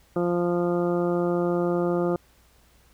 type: harmonic tone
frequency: 174.61 Hz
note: F3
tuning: in tune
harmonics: 1 / 2 / 3 / 4 / 5 / 6 / 7 / 8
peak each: -27 / -24 / -28 / -34 / -39 / -45 / -36 / -44 dBFS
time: 0.16-2.16 s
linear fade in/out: 2 ms
effects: added 60 Hz sine -60 dBFS peak until 2.93 s + pink hiss -60 dBFS RMS until 2.93 s